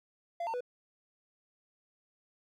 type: tone with pitch steps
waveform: triangle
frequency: 686 / 905 / 493.4 Hz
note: F5 / A5 / B4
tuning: -31 / +48 / -2 cents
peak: -31 dBFS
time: 0.4-0.607 s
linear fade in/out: 5 ms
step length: 69 ms
effects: none